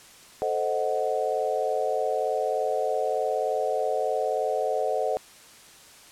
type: chord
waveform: sine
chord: A diminished seventh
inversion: none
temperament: equal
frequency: 440 / 523.3 / 622.3 / 740 Hz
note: A4 / C5 / Eb5 / Gb5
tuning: 0 / 0 / 0 / 0 cents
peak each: -29 dBFS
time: 0.42-5.17 s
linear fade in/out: 0 ms
effects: white hiss -50 dBFS RMS until 6.11 s + low-pass 10000 Hz 12 dB/octave